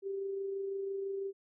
sine tone with amplitude modulation, 392 Hz, G4, in tune, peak -33 dBFS, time 0.02-1.33 s, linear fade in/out 50 ms, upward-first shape sine, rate 26 Hz, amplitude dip 30%, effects none

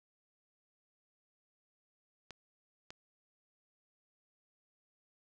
clicks, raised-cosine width 0.2 ms, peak -29 dBFS, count 2, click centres 2.307 / 2.905 s, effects none

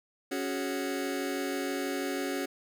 sawtooth chord, C# suspended fourth, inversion none, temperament just, 277.2 / 369.6 / 415.8 Hz, C#4 / F#4 / G#4, 0 / -2 / +2 cents, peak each -29 / -31 / -34 dBFS, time 0.31-2.46 s, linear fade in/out 10 ms, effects none

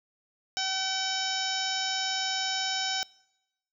harmonic tone with a mistuned harmonic, 763 Hz, G5, 47 cents flat, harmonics 1 / 2 / 3 / 4 / 5 / 6 / 7 / 8 / 9, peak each -35 / -36 / -39 / -35 / -36 / -42 / -32 / -41 / -41 dBFS, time 0.57-3.03 s, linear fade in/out 0 ms, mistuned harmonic 8, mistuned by -32 cents, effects noise-tail reverb RT60 0.9 s tail -24 dB re dry

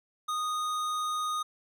sine tone with tanh clipping, 1238 Hz, D#6, 9 cents flat, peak -31 dBFS, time 0.28-1.43 s, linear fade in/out 10 ms, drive 18 dB, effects none

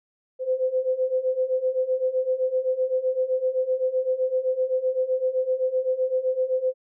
sine beating tone pair, 510 / 517.8 Hz, C5 / C5, -44 / -18 cents, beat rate 7.8 Hz, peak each -26 / -23 dBFS, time 0.39-6.74 s, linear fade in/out 50 ms, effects none

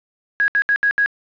sine tone bursts at uneven times, 1655 Hz, G#6, 6 cents flat, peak -13 dBFS, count 5, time 0.4-0.48 / 0.55-0.62 / 0.69-0.76 / 0.83-0.91 / 0.98-1.06 s, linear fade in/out 0 ms, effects resampled to 11025 Hz + 7-bit

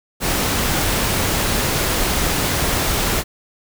pink noise, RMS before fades -19 dBFS, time 0.2-3.24 s, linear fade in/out 50 ms, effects none

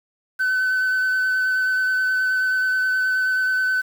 sine tone with vibrato, 1516 Hz, F#6, 42 cents sharp, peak -15 dBFS, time 0.39-3.82 s, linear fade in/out 20 ms, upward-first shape triangle, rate 9.4 Hz, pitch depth 13 cents each way, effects tanh soft clip ceiling -17 dBFS + 7-bit

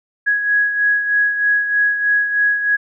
sine beating tone pair, 1665 / 1668.2 Hz, G#6 / G#6, +4 / +7 cents, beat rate 3.2 Hz, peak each -14 / -22 dBFS, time 0.26-2.77 s, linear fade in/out 20 ms, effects none

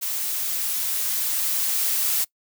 blue noise with level ramp, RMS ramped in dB -27 to -22 dBFS, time 0.01-2.25 s, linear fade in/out 20 ms, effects noise-tail reverb RT60 0.1 s tail -23 dB re dry

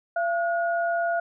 sine tone pair together, 681.9 / 1445 Hz, F5 / F#6, -42 / -41 cents, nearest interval octave + minor second, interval 1301 cents, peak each -23 / -29 dBFS, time 0.16-1.2 s, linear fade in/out 5 ms, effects none

